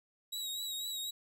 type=tone with vibrato; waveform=sawtooth; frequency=3839 Hz; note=B7; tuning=50 cents flat; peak=-34 dBFS; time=0.32-1.11 s; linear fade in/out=10 ms; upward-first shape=triangle; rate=4 Hz; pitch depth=50 cents each way; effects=none